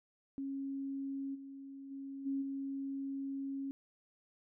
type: tone with level steps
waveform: sine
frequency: 273.6 Hz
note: C#4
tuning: 23 cents flat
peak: -37 / -46 / -42 / -33 / -37 dBFS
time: 0.38-3.71 s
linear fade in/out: 0 ms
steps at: 1.34 / 1.9 / 2.25 / 2.41 s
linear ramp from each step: 20 ms
effects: none